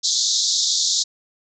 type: band-pass noise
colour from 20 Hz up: pink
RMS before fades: -20 dBFS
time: 0.03-1.04 s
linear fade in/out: 20 ms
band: 3600 to 7200 Hz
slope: 96 dB/octave
effects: none